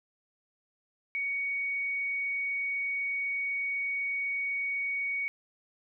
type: tone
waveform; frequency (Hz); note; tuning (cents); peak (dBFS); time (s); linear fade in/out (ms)
sine; 2238; C#7; +16; -29; 1.15-5.28; 0
effects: none